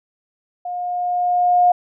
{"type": "tone with level ramp", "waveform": "sine", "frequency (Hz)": 714, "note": "F5", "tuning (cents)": 38, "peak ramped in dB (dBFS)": [-24, -9], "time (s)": [0.65, 1.72], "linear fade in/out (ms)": 5, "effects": []}